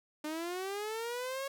sawtooth linear sweep, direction up, 298.9 to 554.4 Hz, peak -32 dBFS, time 0.24-1.48 s, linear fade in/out 5 ms, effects none

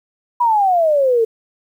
sine exponential sweep, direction down, 987.8 to 440 Hz, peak -11 dBFS, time 0.4-1.25 s, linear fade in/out 10 ms, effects 8-bit

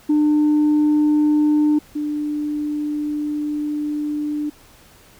sine tone pair in turn, 300 / 297.6 Hz, D4 / D4, +37 / +23 cents, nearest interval unison, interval 14 cents, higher first, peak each -11 / -20 dBFS, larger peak first, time 0.09-1.79 / 1.95-4.5 s, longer second, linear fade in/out 10 ms, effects tanh soft clip ceiling -11 dBFS + pink hiss -49 dBFS RMS until 5.19 s

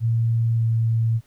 sine tone with pitch glide, 114.9 to 113.71 Hz, A#2 to A#2, -25 to -43 cents, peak -17 dBFS, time 0-1.21 s, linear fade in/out 50 ms, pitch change -18 cents, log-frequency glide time 0.57-0.63 s, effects pink hiss -61 dBFS RMS until 1.26 s

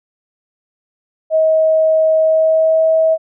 sine tone with pitch glide, 635 to 642.4 Hz, D#5 to E5, +35 to -45 cents, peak -9 dBFS, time 1.3-3.18 s, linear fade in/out 50 ms, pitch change +20 cents, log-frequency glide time 2.19-2.85 s, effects none

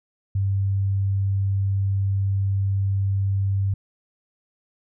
sine tone, 98 Hz, G2, in tune, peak -19 dBFS, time 0.35-3.74 s, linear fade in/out 5 ms, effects none

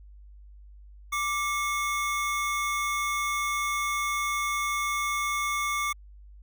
square tone pair together, 1174.7 / 2180 Hz, D6 / C#7, 0 / -29 cents, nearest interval major seventh, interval 1071 cents, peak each -29 / -31 dBFS, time 1.12-5.93 s, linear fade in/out 10 ms, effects added 50 Hz sine -46 dBFS peak until 6.42 s

